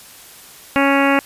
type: harmonic tone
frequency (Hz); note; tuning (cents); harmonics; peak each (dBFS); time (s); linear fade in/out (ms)
277.2; C#4; 0; 1 / 2 / 3 / 4 / 5 / 6 / 7 / 8 / 9 / 10; -16 / -19 / -21 / -22 / -23 / -24 / -24 / -25 / -26 / -26; 0.76-1.19; 0
effects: white hiss -41 dBFS RMS until 1.25 s + resampled to 32000 Hz